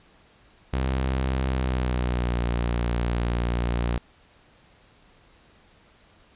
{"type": "tone with pitch glide", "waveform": "sawtooth", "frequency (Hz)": [65.3, 59.19], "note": ["C2", "A#1"], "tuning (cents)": [-3, 27], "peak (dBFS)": -19, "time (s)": [0.73, 3.98], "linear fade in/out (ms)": 5, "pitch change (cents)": -170, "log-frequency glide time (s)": [1.47, 2.4], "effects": ["pink hiss -57 dBFS RMS until 6.35 s", "resampled to 8000 Hz"]}